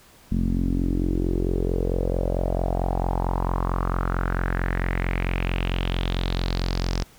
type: tone with low-pass filter sweep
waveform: sawtooth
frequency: 44.47 Hz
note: F1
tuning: 32 cents sharp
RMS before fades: -24 dBFS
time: 0.31-7.04 s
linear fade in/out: 10 ms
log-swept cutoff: 220 to 5500 Hz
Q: 4.4
effects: pink hiss -52 dBFS RMS until 7.18 s